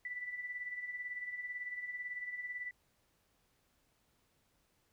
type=tone with tremolo; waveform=sine; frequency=1975.5 Hz; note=B6; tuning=in tune; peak=-37 dBFS; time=0.05-2.71 s; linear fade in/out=2 ms; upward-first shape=sine; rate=18 Hz; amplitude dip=60%; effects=pink hiss -75 dBFS RMS until 4.92 s